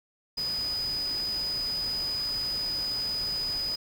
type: tone in noise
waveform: sine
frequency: 4978 Hz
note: D#8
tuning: in tune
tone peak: -28 dBFS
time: 0.37-3.76 s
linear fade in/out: 10 ms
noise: pink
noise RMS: -42 dBFS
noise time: 0.37-3.76 s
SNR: +11 dB
effects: none

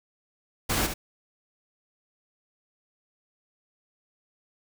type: noise with echo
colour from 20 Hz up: pink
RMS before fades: -26 dBFS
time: 0.69-0.87 s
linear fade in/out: 10 ms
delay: 70 ms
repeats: 1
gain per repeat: -7 dB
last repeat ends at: 0.94 s
effects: none

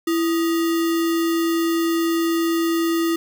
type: tone with sample-and-hold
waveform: sine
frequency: 332.7 Hz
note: E4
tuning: 16 cents sharp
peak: -17 dBFS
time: 0.07-3.16 s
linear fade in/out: 5 ms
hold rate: 1575 Hz
effects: none

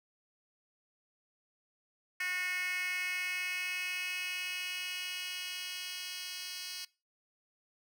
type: tone with high-pass filter sweep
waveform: 10% pulse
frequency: 364.2 Hz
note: F#4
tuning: 27 cents flat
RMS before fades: -38 dBFS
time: 2.2-6.85 s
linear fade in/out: 5 ms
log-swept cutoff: 2000 to 3700 Hz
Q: 4
effects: noise-tail reverb RT60 0.3 s tail -22 dB re dry

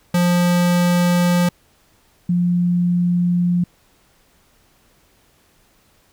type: tone pair in turn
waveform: square / sine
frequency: 176 / 176 Hz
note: F3 / F3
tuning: +14 / +14 cents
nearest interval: unison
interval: 0 cents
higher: neither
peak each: -14 dBFS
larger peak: neither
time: 0.14-1.49 / 2.29-3.64 s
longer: neither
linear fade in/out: 5 ms
effects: pink hiss -57 dBFS RMS until 6.12 s

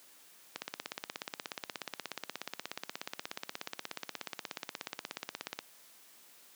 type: click train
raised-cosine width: 0.2 ms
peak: -19 dBFS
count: 85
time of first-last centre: 0.56-5.59 s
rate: 16.7 Hz
effects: white hiss -59 dBFS RMS until 6.55 s + high-pass 200 Hz 12 dB/octave

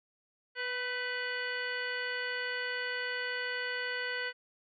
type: harmonic tone with a mistuned harmonic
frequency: 493.9 Hz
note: B4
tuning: in tune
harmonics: 1 / 2 / 3 / 4 / 5 / 6 / 7 / 9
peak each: -41 / -47 / -37 / -38 / -47 / -42 / -52 / -47 dBFS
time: 0.55-4.33 s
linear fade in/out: 50 ms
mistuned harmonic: 3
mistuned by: +36 cents
effects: none

